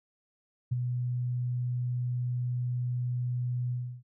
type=tone with ADSR envelope; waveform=sine; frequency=123.47 Hz; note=B2; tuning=in tune; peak=-23 dBFS; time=0.71-4.03 s; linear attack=14 ms; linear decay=18 ms; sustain=-5 dB; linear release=320 ms; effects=none